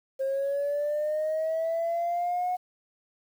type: linear sweep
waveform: sine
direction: up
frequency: 533 to 731 Hz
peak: -24 dBFS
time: 0.19-2.57 s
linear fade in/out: 20 ms
effects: tanh soft clip ceiling -22 dBFS + 9-bit